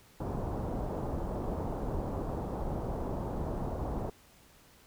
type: low-pass noise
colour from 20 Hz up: pink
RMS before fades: -35 dBFS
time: 0.2-4.1 s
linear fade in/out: 5 ms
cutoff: 930 Hz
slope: 24 dB/octave
effects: pink hiss -60 dBFS RMS until 4.86 s